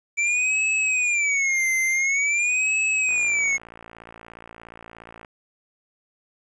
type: tone with vibrato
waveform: square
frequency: 2319 Hz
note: D7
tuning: 22 cents flat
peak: -20 dBFS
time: 0.17-3.58 s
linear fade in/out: 20 ms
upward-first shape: sine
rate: 0.47 Hz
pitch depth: 190 cents each way
type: click train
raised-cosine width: 0.5 ms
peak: -26 dBFS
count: 124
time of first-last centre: 3.09-5.248 s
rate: 57 Hz
effects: resampled to 22050 Hz + 9-bit